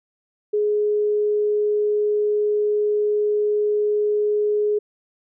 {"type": "tone", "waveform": "sine", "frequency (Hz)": 418.7, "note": "G#4", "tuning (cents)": 14, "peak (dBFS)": -17, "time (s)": [0.53, 4.79], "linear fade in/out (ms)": 10, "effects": []}